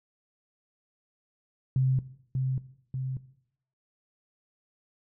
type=tone with echo; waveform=sine; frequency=131 Hz; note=C3; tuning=2 cents sharp; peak=-21 dBFS; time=1.76-1.99 s; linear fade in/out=2 ms; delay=590 ms; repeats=2; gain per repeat=-4 dB; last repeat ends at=3.17 s; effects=noise-tail reverb RT60 0.7 s tail -17 dB re dry